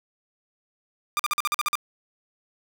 sawtooth tone bursts, 1199 Hz, D6, 36 cents sharp, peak -18 dBFS, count 9, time 1.17-1.754 s, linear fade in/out 0 ms, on 24 ms, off 46 ms, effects none

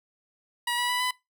15% pulse tone with pitch steps, 962 / 974.9 / 987.9 / 1001.1 Hz, B5 / B5 / B5 / B5, -46 / -23 / 0 / +23 cents, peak -19 dBFS, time 0.67-1.11 s, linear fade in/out 5 ms, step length 110 ms, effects noise-tail reverb RT60 0.2 s tail -20 dB re dry

